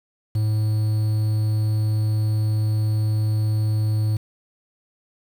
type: tone with quantisation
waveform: triangle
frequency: 107.7 Hz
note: A2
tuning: 37 cents flat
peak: -16 dBFS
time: 0.35-4.17 s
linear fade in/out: 5 ms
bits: 7
effects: none